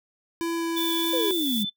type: tone with pitch glide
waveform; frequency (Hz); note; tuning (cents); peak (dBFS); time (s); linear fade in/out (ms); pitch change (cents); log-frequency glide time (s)
square; 334.8 to 332.7; E4 to E4; +27 to +16; -26; 0.41-1.31; 0; -11; 0.56-0.64
type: noise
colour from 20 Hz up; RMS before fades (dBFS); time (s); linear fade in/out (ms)
violet; -33; 0.76-1.64; 20
type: tone with vibrato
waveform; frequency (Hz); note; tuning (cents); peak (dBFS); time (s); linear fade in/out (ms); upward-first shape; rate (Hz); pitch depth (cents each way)
sine; 3490; A7; -15; -27; 0.76-1.7; 10; square; 3.6; 14
type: exponential sweep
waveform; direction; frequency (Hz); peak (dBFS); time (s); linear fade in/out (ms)
sine; down; 534 to 196; -24; 1.13-1.65; 5
effects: noise-tail reverb RT60 0.1 s tail -21 dB re dry